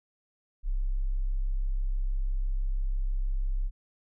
sine tone, 33.05 Hz, C1, 18 cents sharp, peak -25 dBFS, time 0.63-3.71 s, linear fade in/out 50 ms, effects none

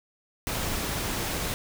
pink noise, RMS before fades -30 dBFS, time 0.47-1.54 s, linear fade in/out 0 ms, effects none

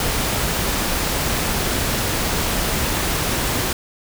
pink noise, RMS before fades -21 dBFS, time 0-3.73 s, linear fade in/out 2 ms, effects none

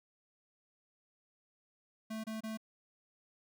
square tone bursts, 220 Hz, A3, in tune, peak -39 dBFS, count 3, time 2.1-2.574 s, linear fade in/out 10 ms, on 140 ms, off 27 ms, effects none

